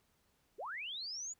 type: linear sweep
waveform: sine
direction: up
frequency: 329.6 to 7040 Hz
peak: -40 dBFS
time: 0.58-1.34 s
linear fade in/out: 20 ms
effects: pink hiss -75 dBFS RMS until 1.39 s